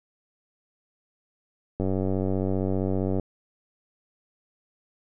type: click train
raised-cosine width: 2 ms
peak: -14 dBFS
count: 134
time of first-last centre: 1.8-3.197 s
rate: 95.2 Hz
effects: none